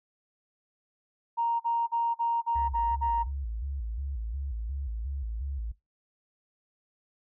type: tone bursts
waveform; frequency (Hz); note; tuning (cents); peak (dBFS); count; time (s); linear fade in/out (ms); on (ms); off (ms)
sine; 932.3; A#5; 0; -24; 7; 1.37-3.238; 20; 230; 43
type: tone with vibrato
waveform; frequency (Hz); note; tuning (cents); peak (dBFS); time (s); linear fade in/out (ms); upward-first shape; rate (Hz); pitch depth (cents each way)
sine; 61.9; B1; +5; -31; 2.55-5.72; 10; square; 2.8; 190
effects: noise-tail reverb RT60 0.2 s tail -20 dB re dry + tanh soft clip ceiling -17 dBFS